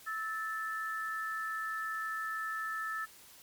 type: tone pair together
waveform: sine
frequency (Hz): 1305.6 / 1760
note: E6 / A6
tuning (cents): -17 / 0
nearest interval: perfect fourth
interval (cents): 517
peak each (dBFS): -37 / -37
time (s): 0.06-3.06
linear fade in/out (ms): 20
effects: white hiss -56 dBFS RMS until 3.42 s + MP3 96 kbps